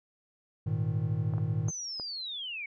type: chord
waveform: triangle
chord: Ab suspended second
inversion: none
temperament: just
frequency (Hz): 103.83 / 116.8 / 155.74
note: Ab2 / Bb2 / Eb3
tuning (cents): 0 / +4 / +2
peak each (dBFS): -30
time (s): 0.66-1.71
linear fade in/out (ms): 10
type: clicks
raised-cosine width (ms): 1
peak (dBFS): -28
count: 4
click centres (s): 1.337 / 1.382 / 1.684 / 1.998
type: linear sweep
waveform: sine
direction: down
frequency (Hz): 6350 to 2200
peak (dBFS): -35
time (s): 1.68-2.66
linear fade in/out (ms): 5
effects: none